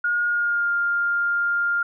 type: tone with pitch glide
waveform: sine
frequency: 1431 to 1402.4 Hz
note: F6 to F6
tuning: +42 to +7 cents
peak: -19 dBFS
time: 0.04-1.83 s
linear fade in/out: 5 ms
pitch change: -35 cents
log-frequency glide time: 0.27-0.72 s
effects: none